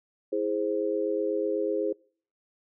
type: chord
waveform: sine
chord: E augmented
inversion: none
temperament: equal with one note detuned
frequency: 327.2 / 415.3 / 523.3 Hz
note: E4 / G#4 / B#4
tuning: -13 / 0 / 0 cents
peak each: -31 / -28 / -30 dBFS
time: 0.32-1.93 s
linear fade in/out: 10 ms
effects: noise-tail reverb RT60 0.5 s tail -26 dB re dry